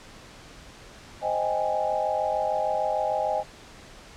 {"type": "chord", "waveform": "sine", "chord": "Ab major seventh", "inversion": "first", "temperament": "equal", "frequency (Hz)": [523.3, 622.3, 784, 830.6], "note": ["C5", "Eb5", "G5", "Ab5"], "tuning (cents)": [0, 0, 0, 0], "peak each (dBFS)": [-32, -27, -30, -28], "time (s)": [1.21, 3.44], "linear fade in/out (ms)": 50, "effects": ["pink hiss -47 dBFS RMS until 4.16 s", "low-pass 7000 Hz 12 dB/octave"]}